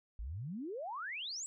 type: exponential sweep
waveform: sine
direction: up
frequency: 49 to 7980 Hz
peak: -39 dBFS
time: 0.19-1.46 s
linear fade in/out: 0 ms
effects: none